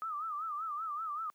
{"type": "tone with vibrato", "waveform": "sine", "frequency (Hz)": 1244.5, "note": "D#6", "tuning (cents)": 0, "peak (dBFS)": -35, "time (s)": [0.02, 1.3], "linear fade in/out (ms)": 0, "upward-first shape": "sine", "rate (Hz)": 5.2, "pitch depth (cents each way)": 120, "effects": ["white hiss -75 dBFS RMS until 1.34 s", "high-pass 200 Hz 12 dB/octave"]}